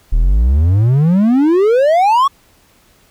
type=exponential sweep; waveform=triangle; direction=up; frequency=35.83 to 1143 Hz; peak=-6 dBFS; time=0.12-2.28 s; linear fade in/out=10 ms; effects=pink hiss -51 dBFS RMS until 3.1 s